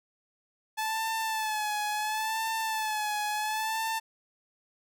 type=tone with vibrato; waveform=sawtooth; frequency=866 Hz; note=A5; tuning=28 cents flat; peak=-25 dBFS; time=0.77-4 s; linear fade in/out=20 ms; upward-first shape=sine; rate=0.72 Hz; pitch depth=54 cents each way; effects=none